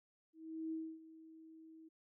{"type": "tone with ADSR envelope", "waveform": "sine", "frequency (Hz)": 320.9, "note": "E4", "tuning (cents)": -46, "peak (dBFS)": -38, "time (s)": [0.33, 1.89], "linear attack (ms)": 390, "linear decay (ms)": 270, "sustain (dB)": -17, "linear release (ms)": 14, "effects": []}